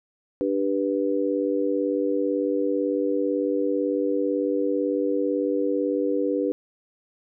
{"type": "chord", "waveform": "sine", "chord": "G major", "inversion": "second", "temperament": "just", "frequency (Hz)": [294, 392, 490], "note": ["D4", "G4", "B4"], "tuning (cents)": [2, 0, -14], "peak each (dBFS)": [-25, -27, -25], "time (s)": [0.41, 6.52], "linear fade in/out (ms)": 0, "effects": []}